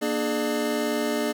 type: tone cluster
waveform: square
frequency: 236.3 / 298.1 / 421.3 / 601 Hz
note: A#3 / D4 / G#4 / D5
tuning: +24 / +26 / +25 / +40 cents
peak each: -30 dBFS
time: 0.01-1.33 s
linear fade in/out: 20 ms
effects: none